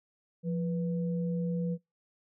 sine tone pair together, 173.24 / 490 Hz, F3 / B4, -14 / -14 cents, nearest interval octave + tritone, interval 1800 cents, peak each -29 / -38 dBFS, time 0.43-1.78 s, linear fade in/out 50 ms, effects noise-tail reverb RT60 0.2 s tail -25 dB re dry

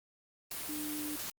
sine tone in noise, 300.2 Hz, D4, 38 cents sharp, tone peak -38 dBFS, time 0.69-1.16 s, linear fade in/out 2 ms, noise white, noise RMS -40 dBFS, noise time 0.51-1.3 s, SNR -1 dB, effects Opus 24 kbps

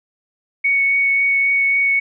sine tone with vibrato, 2224 Hz, C#7, 5 cents sharp, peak -13 dBFS, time 0.64-2 s, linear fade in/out 10 ms, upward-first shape triangle, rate 3.7 Hz, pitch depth 10 cents each way, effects none

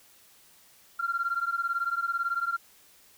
sine beating tone pair, 1372 / 1390 Hz, F6 / F6, -31 / -9 cents, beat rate 18 Hz, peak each -29 dBFS, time 0.99-2.57 s, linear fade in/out 10 ms, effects tanh soft clip ceiling -20 dBFS + white hiss -58 dBFS RMS until 3.17 s

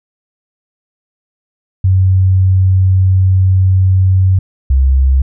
sine tone pair in turn, 94 / 66.47 Hz, F#2 / C2, +28 / +28 cents, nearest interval tritone, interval 600 cents, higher first, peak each -6 dBFS, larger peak neither, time 1.84-4.39 / 4.7-5.22 s, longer first, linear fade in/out 5 ms, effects none

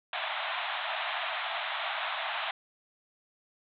pink band-pass noise, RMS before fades -34 dBFS, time 0.13-2.51 s, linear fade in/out 2 ms, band 630 to 3800 Hz, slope 96 dB/octave, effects none

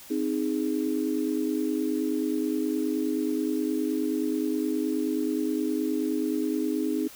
sine chord, Ab major, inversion first, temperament equal, 261.6 / 311.1 / 415.3 Hz, C4 / Eb4 / Ab4, 0 / 0 / 0 cents, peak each -29 / -27 / -32 dBFS, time 0.1-7.08 s, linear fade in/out 10 ms, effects white hiss -47 dBFS RMS until 7.15 s

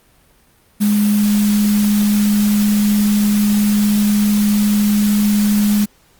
sine tone in noise, 207.7 Hz, G#3, in tune, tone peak -11 dBFS, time 0.8-5.86 s, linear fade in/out 20 ms, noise white, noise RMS -26 dBFS, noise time 0.8-5.86 s, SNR +12 dB, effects pink hiss -53 dBFS RMS until 6.19 s + Opus 32 kbps

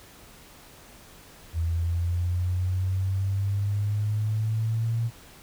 sine exponential sweep, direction up, 82 to 116.7 Hz, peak -23 dBFS, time 1.53-5.11 s, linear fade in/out 50 ms, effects pink hiss -50 dBFS RMS until 5.42 s

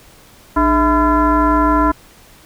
sine tone with frequency modulation, 654 Hz, E5, 14 cents flat, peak -10 dBFS, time 0.56-1.92 s, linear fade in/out 10 ms, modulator 355 Hz, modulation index 1.9, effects pink hiss -45 dBFS RMS until 2.45 s

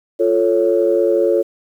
sine chord, F augmented, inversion none, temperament equal, 349.2 / 440 / 554.4 Hz, F4 / A4 / C#5, 0 / 0 / 0 cents, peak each -16 dBFS, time 0.19-1.43 s, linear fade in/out 20 ms, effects tanh soft clip ceiling -2 dBFS + 8-bit

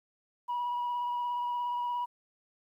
sine tone with vibrato, 970 Hz, B5, 31 cents flat, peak -28 dBFS, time 0.48-2.06 s, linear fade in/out 20 ms, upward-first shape triangle, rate 17 Hz, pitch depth 21 cents each way, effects tanh soft clip ceiling -28 dBFS + 11-bit

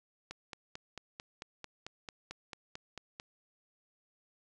click train, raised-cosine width 0.2 ms, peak -25 dBFS, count 14, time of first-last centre 0.31-3.199 s, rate 4.5 Hz, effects resampled to 24000 Hz

